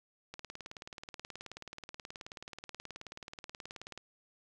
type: click train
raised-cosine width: 0.2 ms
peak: -27 dBFS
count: 69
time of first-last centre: 0.34-3.976 s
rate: 18.7 Hz
effects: none